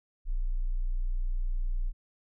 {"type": "tone", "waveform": "sine", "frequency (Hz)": 29.9, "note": "A#0", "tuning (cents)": 45, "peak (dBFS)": -26, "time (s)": [0.25, 1.93], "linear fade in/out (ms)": 50, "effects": []}